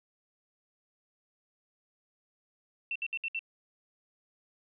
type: tone bursts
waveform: sine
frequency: 2695 Hz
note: E7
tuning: 38 cents sharp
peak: -31 dBFS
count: 5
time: 2.91-3.392 s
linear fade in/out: 2 ms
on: 46 ms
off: 63 ms
effects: none